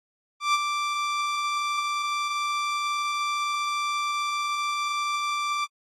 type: tone with ADSR envelope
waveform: sawtooth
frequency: 1174.7 Hz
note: D6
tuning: in tune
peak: -14 dBFS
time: 0.4-5.67 s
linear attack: 140 ms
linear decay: 31 ms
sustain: -7 dB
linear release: 36 ms
effects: low-pass 6000 Hz 12 dB/octave + AAC 48 kbps